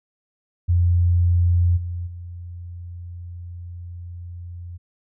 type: tone with level steps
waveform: sine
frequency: 87.31 Hz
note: F2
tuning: in tune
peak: -14 / -25 / -32 dBFS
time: 0.68-4.78 s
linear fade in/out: 20 ms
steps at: 1.76 / 2.06 s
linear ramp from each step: 20 ms
effects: none